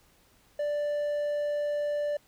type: tone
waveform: triangle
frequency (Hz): 587.3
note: D5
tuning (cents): 0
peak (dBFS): -25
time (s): 0.59-2.17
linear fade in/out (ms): 5
effects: pink hiss -63 dBFS RMS until 2.27 s